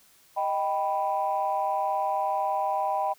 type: chord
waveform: sine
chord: Eb augmented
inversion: none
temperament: equal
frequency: 622.3 / 784 / 987.8 Hz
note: Eb5 / G5 / B5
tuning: 0 / 0 / 0 cents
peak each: -30 / -26 / -29 dBFS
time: 0.36-3.14 s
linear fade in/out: 20 ms
effects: tanh soft clip ceiling -16 dBFS + white hiss -59 dBFS RMS until 3.18 s